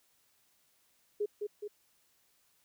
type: tone with echo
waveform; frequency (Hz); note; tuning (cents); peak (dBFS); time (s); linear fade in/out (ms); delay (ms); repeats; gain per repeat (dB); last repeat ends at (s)
sine; 415.3; G#4; 0; -29; 1.2-1.26; 10; 210; 2; -4; 1.68
effects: white hiss -71 dBFS RMS until 2.64 s